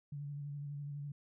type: tone with vibrato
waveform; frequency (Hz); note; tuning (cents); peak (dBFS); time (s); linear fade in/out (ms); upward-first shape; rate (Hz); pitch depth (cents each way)
sine; 144; D3; -34; -40; 0.12-1.12; 5; square; 12; 22
effects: none